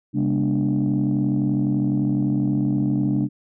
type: tone cluster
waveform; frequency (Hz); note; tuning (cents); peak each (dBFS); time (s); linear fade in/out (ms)
sine; 134.7 / 202.9 / 242.5 / 294.5; C#3 / G#3 / B3 / D4; -49 / -40 / -31 / +5; -22 / -22 / -26 / -21; 0.13-3.29; 50
effects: tanh soft clip ceiling -13 dBFS